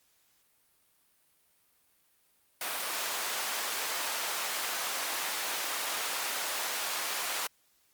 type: high-pass noise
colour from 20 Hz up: pink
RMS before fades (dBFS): -34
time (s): 2.61-7.47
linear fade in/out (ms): 2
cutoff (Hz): 780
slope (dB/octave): 12
effects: white hiss -69 dBFS RMS until 7.93 s + Opus 48 kbps